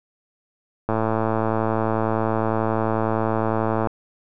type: click train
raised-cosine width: 1 ms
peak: -8 dBFS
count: 332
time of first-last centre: 0.89-3.872 s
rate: 111 Hz
effects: none